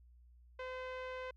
sawtooth tone with low-pass filter, 512 Hz, C5, 38 cents flat, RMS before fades -44 dBFS, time 0.59-1.31 s, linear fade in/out 5 ms, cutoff 2400 Hz, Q 1.2, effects added 60 Hz sine -59 dBFS peak until 1.36 s

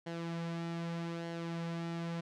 sawtooth tone with flanger, 168 Hz, E3, 33 cents sharp, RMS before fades -39 dBFS, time 0.06-2.21 s, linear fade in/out 10 ms, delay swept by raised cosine 0.8 to 4.1 ms, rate 0.82 Hz, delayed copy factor -0.5, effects low-pass 5000 Hz 12 dB/octave

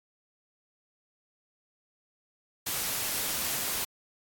white noise, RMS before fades -31 dBFS, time 2.66-3.85 s, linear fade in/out 10 ms, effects AAC 64 kbps

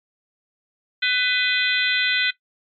harmonic tone with a mistuned harmonic, 500 Hz, B4, 21 cents sharp, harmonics 3 / 4 / 5 / 6 / 7 / 8, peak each -23 / -24 / -25 / -26 / -26 / -27 dBFS, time 1.02-2.31 s, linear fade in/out 10 ms, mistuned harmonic 6, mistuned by +99 cents, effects noise-tail reverb RT60 0.1 s tail -17 dB re dry + MP3 64 kbps

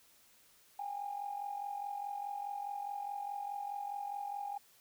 sine tone with amplitude modulation, 811 Hz, G#5, 41 cents flat, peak -34 dBFS, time 0.79-4.58 s, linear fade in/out 5 ms, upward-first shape sine, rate 44.8 Hz, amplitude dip 70%, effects tanh soft clip ceiling -30 dBFS + white hiss -65 dBFS RMS until 4.8 s

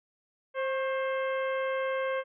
harmonic tone with a mistuned harmonic, 528 Hz, C5, 16 cents sharp, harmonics 1 / 2 / 3 / 4 / 5 / 6, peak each -29 / -36 / -38 / -40 / -47 / -49 dBFS, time 0.54-2.24 s, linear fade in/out 50 ms, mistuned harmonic 2, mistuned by +45 cents, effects none

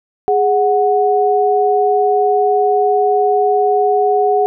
sine tone pair together, 414.2 / 737.4 Hz, G#4 / F#5, -5 / -6 cents, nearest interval minor seventh, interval 999 cents, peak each -13 dBFS, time 0.28-4.46 s, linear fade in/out 0 ms, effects none

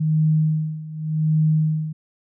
sine tone with tremolo, 155.9 Hz, D#3, 4 cents sharp, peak -14 dBFS, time 0-1.93 s, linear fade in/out 10 ms, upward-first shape sine, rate 0.86 Hz, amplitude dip 85%, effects none

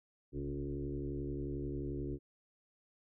sine tone with frequency modulation, 209.6 Hz, G#3, 16 cents sharp, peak -36 dBFS, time 0.32-2.19 s, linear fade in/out 50 ms, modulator 71.3 Hz, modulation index 2.6, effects none

